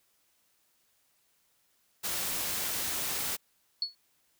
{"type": "noise", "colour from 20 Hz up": "white", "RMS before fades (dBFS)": -33, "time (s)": [2.03, 3.37], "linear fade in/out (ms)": 20}
{"type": "tone with exponential decay", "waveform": "sine", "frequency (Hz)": 4391, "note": "C#8", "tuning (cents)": -17, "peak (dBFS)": -24, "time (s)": [3.82, 3.95], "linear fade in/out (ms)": 2, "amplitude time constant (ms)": 28}
{"effects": ["white hiss -71 dBFS RMS until 4.39 s"]}